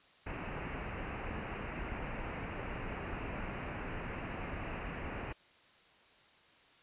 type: low-pass noise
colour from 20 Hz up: pink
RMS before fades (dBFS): -41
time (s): 0.26-5.33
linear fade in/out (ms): 10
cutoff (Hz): 2800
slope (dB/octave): 96
effects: white hiss -63 dBFS RMS until 6.82 s + resampled to 8000 Hz